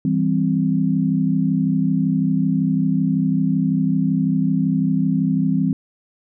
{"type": "chord", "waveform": "sine", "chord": "C major", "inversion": "first", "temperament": "just", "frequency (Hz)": [163.52, 196.22, 261.6], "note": ["E3", "G3", "C4"], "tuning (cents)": [-14, 2, 0], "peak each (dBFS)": -20, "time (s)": [0.05, 5.73], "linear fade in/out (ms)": 2, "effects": []}